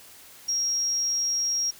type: tone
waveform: sine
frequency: 5610 Hz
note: F8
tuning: 7 cents sharp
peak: -23 dBFS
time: 0.48-1.71 s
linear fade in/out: 10 ms
effects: white hiss -49 dBFS RMS until 1.79 s